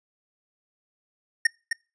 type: tone with echo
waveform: square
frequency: 1842 Hz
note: A#6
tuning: 21 cents flat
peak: -16 dBFS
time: 1.45-1.47 s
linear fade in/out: 5 ms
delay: 260 ms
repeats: 1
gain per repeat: -7 dB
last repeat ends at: 1.73 s
effects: noise-tail reverb RT60 0.3 s tail -26 dB re dry + resampled to 22050 Hz